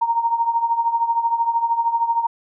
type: tone with tremolo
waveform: sine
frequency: 928 Hz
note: A#5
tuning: 8 cents flat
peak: -13 dBFS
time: 0.01-2.27 s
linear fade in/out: 10 ms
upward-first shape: triangle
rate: 13 Hz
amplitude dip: 80%
effects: none